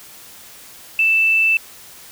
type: tone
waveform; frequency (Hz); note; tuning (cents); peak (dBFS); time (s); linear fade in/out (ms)
sine; 2649; E7; +8; -12; 0.99-1.57; 2
effects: white hiss -41 dBFS RMS until 2.11 s